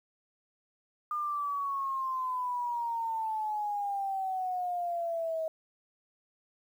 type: exponential sweep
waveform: sine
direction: down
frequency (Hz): 1213 to 636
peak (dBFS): -30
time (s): 1.11-5.48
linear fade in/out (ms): 2
effects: 10-bit